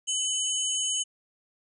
sine tone cluster, 3012 / 6590 / 7660 / 9300 Hz, F#7 / G#8 / A#8 / D9, +30 / -14 / +46 / -18 cents, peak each -29 / -29 / -37 / -36 dBFS, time 0.07-1.04 s, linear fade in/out 20 ms, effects none

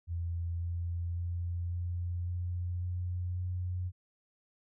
sine tone with pitch steps, 85.1 / 85.94 / 86.79 / 87.64 / 88.51 / 89.38 / 90.26 Hz, F2 / F2 / F2 / F2 / F2 / F2 / F#2, -44 / -27 / -10 / +7 / +24 / +41 / -42 cents, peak -32 dBFS, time 0.07-3.92 s, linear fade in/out 50 ms, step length 550 ms, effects none

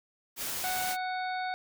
white noise, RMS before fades -35 dBFS, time 0.36-0.97 s, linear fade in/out 50 ms
harmonic tone, 740 Hz, F#5, in tune, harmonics 1 / 2 / 3 / 5 / 6, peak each -32 / -38 / -42 / -46 / -48 dBFS, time 0.64-1.54 s, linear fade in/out 0 ms
effects none

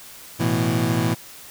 25% pulse chord, A suspended second, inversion none, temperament equal, 110 / 123.47 / 164.81 Hz, A2 / B2 / E3, 0 / 0 / 0 cents, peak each -20 dBFS, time 0.39-1.15 s, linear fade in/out 20 ms, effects white hiss -42 dBFS RMS until 1.5 s

